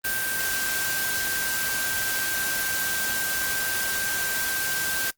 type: tone in noise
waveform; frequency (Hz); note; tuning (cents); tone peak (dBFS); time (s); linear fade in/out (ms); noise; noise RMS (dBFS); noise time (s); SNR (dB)
sine; 1568; G6; 0; -28; 0.04-5.11; 10; white; -28; 0.04-5.11; -3
effects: noise-tail reverb RT60 0.1 s tail -20 dB re dry + Opus 32 kbps